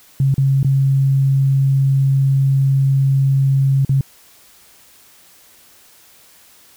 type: tone with dropouts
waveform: sine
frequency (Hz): 136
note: C#3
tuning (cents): -33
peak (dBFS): -11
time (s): 0.2-4.01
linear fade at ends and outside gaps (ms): 2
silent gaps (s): 0.342-0.38 / 0.63-0.646 / 3.849-3.893
effects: white hiss -48 dBFS RMS until 6.76 s